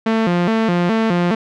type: tone with vibrato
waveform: sawtooth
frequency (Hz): 197.8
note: G3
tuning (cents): +16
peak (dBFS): -10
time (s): 0.06-1.35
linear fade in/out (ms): 5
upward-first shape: square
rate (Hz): 2.4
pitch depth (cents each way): 210
effects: low-pass 3000 Hz 12 dB/octave